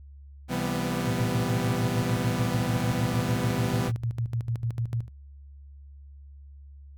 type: chord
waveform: sawtooth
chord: C major seventh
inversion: none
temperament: equal with one note detuned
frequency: 130.81 / 167.6 / 196 / 246.9 Hz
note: C3 / E3 / G3 / B3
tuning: 0 / +29 / 0 / 0 cents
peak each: -29 / -28 / -29 / -27 dBFS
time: 0.48-3.92 s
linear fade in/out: 50 ms
type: tone with tremolo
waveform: sine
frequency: 116.54 Hz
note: A#2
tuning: in tune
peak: -24 dBFS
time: 1.05-5.09 s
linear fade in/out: 50 ms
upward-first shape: square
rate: 6.7 Hz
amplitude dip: 75%
effects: added 70 Hz sine -44 dBFS peak until 6.97 s